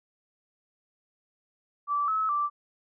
sine tone with pitch steps, 1161 / 1294 / 1170 Hz, D6 / E6 / D6, -20 / -32 / -7 cents, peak -24 dBFS, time 1.87-2.5 s, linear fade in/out 50 ms, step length 210 ms, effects none

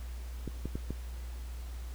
clicks, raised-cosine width 3 ms, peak -23 dBFS, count 4, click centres 0.477 / 0.656 / 0.755 / 0.906 s, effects added 60 Hz sine -38 dBFS peak until 1.94 s + pink hiss -54 dBFS RMS until 1.94 s

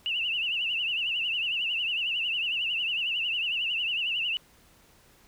sine tone with vibrato, 2794 Hz, F7, in tune, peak -26 dBFS, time 0.06-4.37 s, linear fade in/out 0 ms, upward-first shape triangle, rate 11 Hz, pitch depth 140 cents each way, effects pink hiss -59 dBFS RMS until 5.27 s

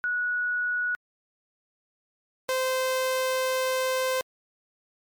sine / sawtooth tone pair in turn, 1465 / 518 Hz, F#6 / C5, -18 / -17 cents, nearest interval octave + tritone, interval 1799 cents, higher first, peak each -24 / -20 dBFS, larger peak second, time 0.04-0.95 / 2.49-4.21 s, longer second, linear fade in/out 0 ms, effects MP3 96 kbps

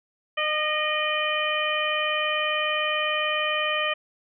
harmonic tone with a mistuned harmonic, 609 Hz, D#5, 37 cents flat, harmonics 1 / 2 / 3 / 4 / 5, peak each -29 / -29 / -29 / -29 / -29 dBFS, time 0.37-3.94 s, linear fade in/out 10 ms, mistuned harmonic 3, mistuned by +36 cents, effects none

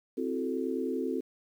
sine chord, F# half-diminished seventh, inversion second, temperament equal, 261.6 / 329.6 / 370 / 440 Hz, C4 / E4 / F#4 / A4, 0 / 0 / 0 / 0 cents, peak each -33 / -37 / -35 / -35 dBFS, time 0.17-1.21 s, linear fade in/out 10 ms, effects 10-bit

